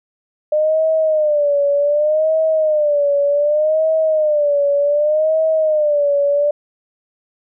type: tone with vibrato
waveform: sine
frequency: 602 Hz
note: D5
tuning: 43 cents sharp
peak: -12 dBFS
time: 0.52-6.51 s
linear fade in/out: 5 ms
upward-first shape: sine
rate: 0.66 Hz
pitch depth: 100 cents each way
effects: none